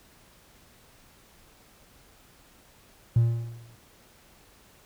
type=tone with exponential decay; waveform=triangle; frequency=116.54 Hz; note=A#2; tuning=in tune; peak=-12 dBFS; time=3.16-3.76 s; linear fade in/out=5 ms; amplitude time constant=130 ms; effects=tanh soft clip ceiling -13 dBFS + pink hiss -57 dBFS RMS until 4.85 s